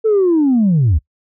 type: linear sweep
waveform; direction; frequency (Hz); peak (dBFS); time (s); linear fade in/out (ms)
sine; down; 451.2 to 65.41; -8; 0.04-0.99; 20
effects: noise-tail reverb RT60 0.1 s tail -24 dB re dry + tanh soft clip ceiling -7 dBFS

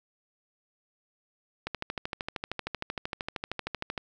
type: click train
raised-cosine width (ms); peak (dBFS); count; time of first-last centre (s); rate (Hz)
0.3; -16; 31; 1.67-3.978; 13
effects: none

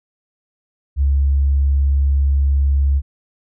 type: tone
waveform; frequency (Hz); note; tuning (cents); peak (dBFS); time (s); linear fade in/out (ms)
sine; 69.5; C#2; +5; -11; 0.96-3.02; 50
effects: tanh soft clip ceiling -7 dBFS

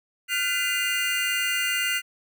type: tone cluster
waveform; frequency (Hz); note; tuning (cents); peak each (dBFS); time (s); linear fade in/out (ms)
square; 1416 / 1518 / 2021 / 2440 / 2795; F6 / F#6 / B6 / D#7 / F7; +23 / +44 / +39 / -34 / +1; -33 / -34 / -29 / -36 / -27; 0.28-2.02; 50
effects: none

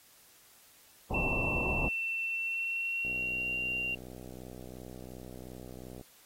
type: low-pass noise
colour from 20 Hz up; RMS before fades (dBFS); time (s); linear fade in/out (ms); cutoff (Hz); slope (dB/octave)
pink; -33; 1.1-1.89; 10; 1100; 96
type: tone with pitch glide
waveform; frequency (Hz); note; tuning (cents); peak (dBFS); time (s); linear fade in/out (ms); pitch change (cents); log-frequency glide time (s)
sine; 2690 to 2767; E7 to F7; +34 to -17; -31; 1.14-3.95; 5; +49; 2.24-3.59
type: click train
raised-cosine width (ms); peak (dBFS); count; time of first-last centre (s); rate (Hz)
2; -33; 187; 3.05-6.012; 62.8
effects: white hiss -60 dBFS RMS until 6.25 s + AAC 48 kbps

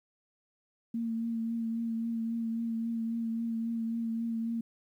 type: tone with vibrato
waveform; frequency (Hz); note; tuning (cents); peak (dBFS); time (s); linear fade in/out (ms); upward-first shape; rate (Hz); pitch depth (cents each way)
sine; 228.7; A#3; -33; -30; 0.94-4.61; 5; triangle; 3.7; 26
effects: 11-bit

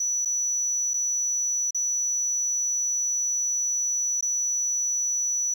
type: tone with dropouts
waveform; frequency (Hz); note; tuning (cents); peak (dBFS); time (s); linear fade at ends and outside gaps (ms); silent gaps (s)
sine; 5920; F#8; 0; -21; 0-5.54; 5; 0.25-0.256 / 0.936-0.94 / 1.708-1.746 / 4.21-4.225
effects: tanh soft clip ceiling -21 dBFS + 9-bit

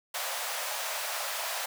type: high-pass noise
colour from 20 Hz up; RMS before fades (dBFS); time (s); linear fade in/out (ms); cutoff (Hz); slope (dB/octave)
pink; -34; 0.14-1.66; 5; 560; 48
effects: none

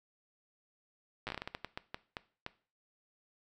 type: slowing click train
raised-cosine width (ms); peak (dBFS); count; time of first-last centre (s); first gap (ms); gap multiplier
0.3; -22; 15; 1.27-2.464; 8; 1.32
effects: noise-tail reverb RT60 0.4 s tail -18 dB re dry

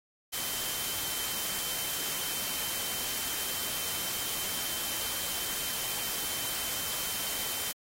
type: tone in noise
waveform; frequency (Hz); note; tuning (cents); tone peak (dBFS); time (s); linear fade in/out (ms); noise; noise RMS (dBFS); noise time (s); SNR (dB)
sine; 3093; G7; -24; -42; 0.32-7.73; 20; white; -34; 0.32-7.73; -11
effects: AAC 48 kbps

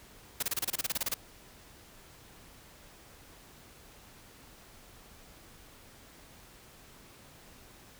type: noise bursts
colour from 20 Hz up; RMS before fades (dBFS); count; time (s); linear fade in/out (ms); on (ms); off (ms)
white; -31; 14; 0.4-1.142; 5; 27; 28
effects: pink hiss -55 dBFS RMS until 7.99 s

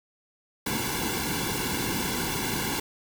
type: noise with comb filter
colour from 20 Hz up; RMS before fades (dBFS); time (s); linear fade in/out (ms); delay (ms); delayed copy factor
pink; -29; 0.66-2.8; 5; 1.6; -0.95
effects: none

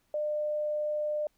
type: tone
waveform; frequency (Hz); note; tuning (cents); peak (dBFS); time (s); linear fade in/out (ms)
sine; 601; D5; +40; -28; 0.14-1.27; 2
effects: pink hiss -72 dBFS RMS until 1.37 s

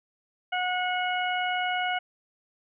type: harmonic tone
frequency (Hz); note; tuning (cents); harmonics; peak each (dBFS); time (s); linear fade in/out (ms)
729; F#5; -26; 1 / 2 / 3 / 4; -28 / -31 / -33 / -34; 0.52-1.99; 10
effects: none

